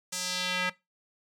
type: tone with band-pass filter sweep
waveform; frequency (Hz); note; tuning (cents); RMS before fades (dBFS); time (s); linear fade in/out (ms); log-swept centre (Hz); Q
square; 181.9; F#3; -29; -31; 0.12-0.7; 10; 7500 to 2000; 1.5
effects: noise-tail reverb RT60 0.2 s tail -19 dB re dry